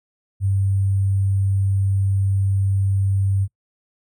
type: tone with sample-and-hold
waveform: sine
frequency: 97.5 Hz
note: G2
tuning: 9 cents flat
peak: -16 dBFS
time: 0.4-3.48 s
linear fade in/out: 50 ms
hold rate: 8820 Hz
effects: noise-tail reverb RT60 0.1 s tail -23 dB re dry